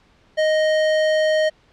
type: tone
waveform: square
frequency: 622.3 Hz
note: D#5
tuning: in tune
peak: -16 dBFS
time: 0.37-1.5 s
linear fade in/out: 20 ms
effects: pink hiss -56 dBFS RMS until 1.72 s + low-pass 4000 Hz 12 dB/octave